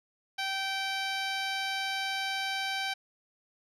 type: tone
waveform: 10% pulse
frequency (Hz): 776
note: G5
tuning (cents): -18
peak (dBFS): -22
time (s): 0.38-2.94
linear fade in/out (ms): 10
effects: low-pass 7000 Hz 12 dB/octave